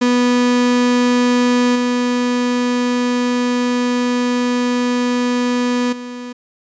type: tone with level steps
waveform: 35% pulse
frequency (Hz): 245.7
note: B3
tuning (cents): -9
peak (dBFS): -10 / -13 / -25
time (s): 0.01-6.33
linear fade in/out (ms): 10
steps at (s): 1.75 / 5.92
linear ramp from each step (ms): 10
effects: resampled to 16000 Hz